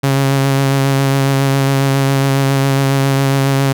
sawtooth tone with vibrato, 136.7 Hz, C#3, 24 cents flat, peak -7 dBFS, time 0.03-3.73 s, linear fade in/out 10 ms, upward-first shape sine, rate 7.3 Hz, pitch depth 18 cents each way, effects none

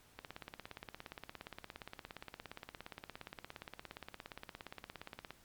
click train, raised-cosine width 0.3 ms, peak -29 dBFS, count 89, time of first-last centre 0.19-5.306 s, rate 17.2 Hz, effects pink hiss -65 dBFS RMS until 5.44 s + MP3 96 kbps

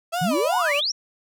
35% pulse tone with vibrato, 646 Hz, E5, 35 cents flat, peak -21 dBFS, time 0.12-0.81 s, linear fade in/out 20 ms, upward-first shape sine, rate 2.8 Hz, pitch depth 220 cents each way
sine exponential sweep, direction up, 150 to 5920 Hz, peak -21 dBFS, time 0.21-0.92 s, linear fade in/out 10 ms
triangle tone, 987.8 Hz, B5, in tune, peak -29 dBFS, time 0.31-0.72 s, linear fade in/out 5 ms
effects none

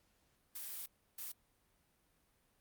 blue noise bursts at uneven times, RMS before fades -45 dBFS, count 2, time 0.55-0.86 / 1.18-1.32 s, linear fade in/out 5 ms, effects pink hiss -75 dBFS RMS until 2.6 s + Opus 48 kbps

